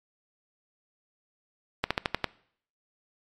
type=slowing click train; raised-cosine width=0.3 ms; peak=-8 dBFS; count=6; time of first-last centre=1.84-2.243 s; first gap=66 ms; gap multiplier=1.1; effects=noise-tail reverb RT60 0.6 s tail -21 dB re dry + MP3 64 kbps